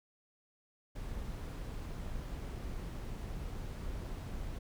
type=noise; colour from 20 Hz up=brown; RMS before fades=-41 dBFS; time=0.95-4.59 s; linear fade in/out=10 ms; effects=none